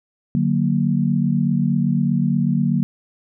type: chord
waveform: sine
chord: D augmented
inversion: none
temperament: equal with one note detuned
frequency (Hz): 148.28 / 185 / 233.1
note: D3 / F#3 / A#3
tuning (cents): +17 / 0 / 0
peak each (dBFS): -20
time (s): 0.35-2.83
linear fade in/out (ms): 0
effects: none